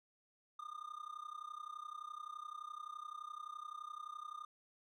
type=tone with amplitude modulation; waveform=triangle; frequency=1215 Hz; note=D#6; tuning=42 cents flat; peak=-40 dBFS; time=0.59-4.45 s; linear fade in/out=5 ms; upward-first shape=sine; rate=31.7 Hz; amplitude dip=90%; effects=none